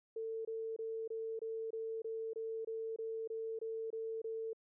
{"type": "tone bursts", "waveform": "sine", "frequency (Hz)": 447.7, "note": "A4", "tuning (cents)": 30, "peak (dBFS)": -38, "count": 14, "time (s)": [0.16, 4.532], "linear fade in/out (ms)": 5, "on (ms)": 290, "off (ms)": 24, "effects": []}